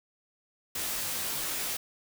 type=noise with comb filter; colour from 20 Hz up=white; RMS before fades=-33 dBFS; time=0.75-1.77 s; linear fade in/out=5 ms; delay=17 ms; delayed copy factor=-0.95; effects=none